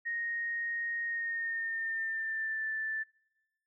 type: tone with pitch glide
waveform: sine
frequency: 1864.7 to 1762.1 Hz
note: A#6 to A6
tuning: 0 to +2 cents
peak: -32 dBFS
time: 0.05-3.04 s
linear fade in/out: 20 ms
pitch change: -98 cents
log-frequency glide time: 1.04-2.65 s
effects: noise-tail reverb RT60 1.0 s tail -25 dB re dry